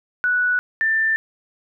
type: tone pair in turn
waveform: sine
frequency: 1476 / 1780.8 Hz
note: F#6 / A6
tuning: -5 / +20 cents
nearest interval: minor third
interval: 325 cents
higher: second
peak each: -16 dBFS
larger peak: neither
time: 0.24-0.59 / 0.81-1.16 s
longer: neither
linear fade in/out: 0 ms
effects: none